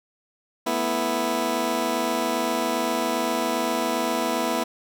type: chord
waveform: 15% pulse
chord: A suspended second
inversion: none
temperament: just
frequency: 220 / 247.5 / 330 Hz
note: A3 / B3 / E4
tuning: 0 / +4 / +2 cents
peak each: -25 / -20 / -21 dBFS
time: 0.66-4.64 s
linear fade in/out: 10 ms
effects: none